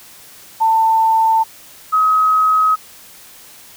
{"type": "tone pair in turn", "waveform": "sine", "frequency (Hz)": [893, 1270.2], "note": ["A5", "D#6"], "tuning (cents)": [25, 35], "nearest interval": "tritone", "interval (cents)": 610, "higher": "second", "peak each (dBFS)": -10, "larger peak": "neither", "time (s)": [[0.6, 1.44], [1.92, 2.76]], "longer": "neither", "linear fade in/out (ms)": 20, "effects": ["white hiss -41 dBFS RMS until 3.76 s"]}